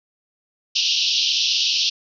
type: band-pass noise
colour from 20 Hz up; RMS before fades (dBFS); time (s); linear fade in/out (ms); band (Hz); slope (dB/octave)
pink; -20; 0.75-1.9; 10; 2700 to 5800; 96
effects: none